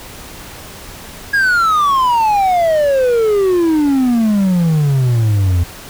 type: exponential sweep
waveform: triangle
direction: down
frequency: 1661.2 to 84.2 Hz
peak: -8 dBFS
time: 1.33-5.64 s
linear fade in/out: 10 ms
effects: pink hiss -33 dBFS RMS until 5.89 s